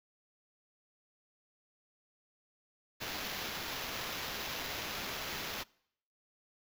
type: noise with sample-and-hold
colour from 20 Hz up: blue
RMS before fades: -40 dBFS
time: 3-5.64 s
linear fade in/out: 20 ms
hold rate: 8820 Hz
effects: noise-tail reverb RT60 0.7 s tail -25 dB re dry